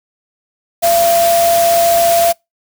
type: tone in noise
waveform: sine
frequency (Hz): 681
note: F5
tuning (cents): -44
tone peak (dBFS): -9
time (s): 0.82-2.33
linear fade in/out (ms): 20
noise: white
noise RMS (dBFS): -19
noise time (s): 0.82-2.33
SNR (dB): +7
effects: noise-tail reverb RT60 0.2 s tail -26 dB re dry